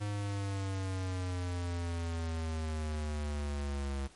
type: exponential sweep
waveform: square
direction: down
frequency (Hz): 103.83 to 68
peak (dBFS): -34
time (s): 0-4.08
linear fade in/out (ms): 20
effects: pink hiss -59 dBFS RMS until 4.15 s + MP3 48 kbps